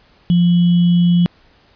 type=tone with sample-and-hold; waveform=sine; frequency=174.3 Hz; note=F3; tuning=3 cents flat; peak=-9 dBFS; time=0.3-1.26 s; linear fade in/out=0 ms; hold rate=3150 Hz; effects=pink hiss -52 dBFS RMS until 1.75 s + resampled to 11025 Hz